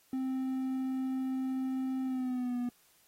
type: tone with pitch glide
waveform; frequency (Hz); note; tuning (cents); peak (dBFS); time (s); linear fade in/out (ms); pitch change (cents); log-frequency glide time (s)
triangle; 261.6 to 244.1; C4 to B3; 0 to -20; -29; 0.13-2.69; 2; -120; 2.04-2.58
effects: white hiss -66 dBFS RMS until 3.07 s + AAC 48 kbps